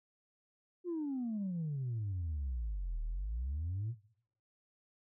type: exponential two-way sweep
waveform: sine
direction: down then up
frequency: 364.7 to 37.59 to 121.5 Hz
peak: -33 dBFS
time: 0.84-3.95 s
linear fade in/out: 50 ms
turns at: 3.02 s
effects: noise-tail reverb RT60 0.7 s tail -22 dB re dry + tanh soft clip ceiling -32 dBFS